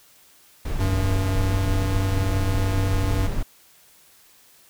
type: noise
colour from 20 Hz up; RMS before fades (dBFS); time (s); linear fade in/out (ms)
brown; -25; 0.65-3.43; 5
type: tone with pitch glide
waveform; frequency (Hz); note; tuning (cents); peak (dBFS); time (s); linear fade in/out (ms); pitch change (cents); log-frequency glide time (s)
square; 95.3 to 95.96; G2 to G2; -48 to -36; -22; 0.79-3.28; 20; +12; 1.43-1.53
effects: white hiss -54 dBFS RMS until 4.69 s